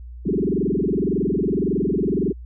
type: tone with frequency modulation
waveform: sine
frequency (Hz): 290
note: D4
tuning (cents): -22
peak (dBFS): -18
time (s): 0.25-2.33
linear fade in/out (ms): 20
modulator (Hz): 21.8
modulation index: 5.7
effects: added 60 Hz sine -34 dBFS peak until 2.45 s